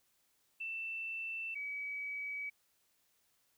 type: tone pair in turn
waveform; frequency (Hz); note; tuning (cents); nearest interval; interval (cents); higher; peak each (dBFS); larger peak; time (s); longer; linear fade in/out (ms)
sine; 2669 / 2277; E7 / C#7; +21 / +46; minor third; 275; first; -38 / -38; neither; 0.6-1.55 / 1.55-2.5; neither; 10
effects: white hiss -75 dBFS RMS until 3.57 s